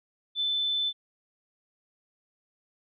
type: tone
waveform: sine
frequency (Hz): 3520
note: A7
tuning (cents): 0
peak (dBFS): -25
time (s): 0.35-0.93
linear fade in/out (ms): 50
effects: none